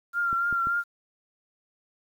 sine tone with vibrato, 1385 Hz, F6, 15 cents flat, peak -23 dBFS, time 0.13-0.84 s, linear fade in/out 50 ms, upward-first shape triangle, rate 3.5 Hz, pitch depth 36 cents each way
clicks, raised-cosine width 3 ms, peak -26 dBFS, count 3, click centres 0.329 / 0.527 / 0.671 s
effects 9-bit

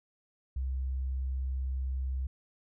sine tone, 65.41 Hz, C2, in tune, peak -30 dBFS, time 0.56-2.27 s, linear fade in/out 5 ms, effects none

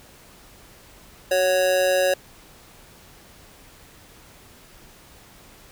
square tone with amplitude modulation, 554.4 Hz, C#5, in tune, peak -15 dBFS, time 1.31-2.14 s, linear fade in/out 5 ms, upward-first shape sine, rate 182 Hz, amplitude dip 70%, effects pink hiss -49 dBFS RMS until 5.71 s

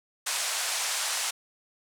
white band-pass noise, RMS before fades -30 dBFS, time 0.26-1.31 s, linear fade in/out 10 ms, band 630 to 9400 Hz, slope 24 dB/octave, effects none

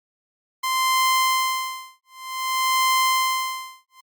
sawtooth tone with tremolo, 1041 Hz, C6, 9 cents flat, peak -13 dBFS, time 0.63-4.01 s, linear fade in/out 10 ms, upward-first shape sine, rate 0.54 Hz, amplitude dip 100%, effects Opus 48 kbps

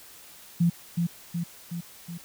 sine tone with echo, 171 Hz, F3, 36 cents flat, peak -18 dBFS, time 0.6-0.7 s, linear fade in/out 10 ms, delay 370 ms, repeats 4, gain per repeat -4 dB, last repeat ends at 2.18 s, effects white hiss -49 dBFS RMS until 2.24 s

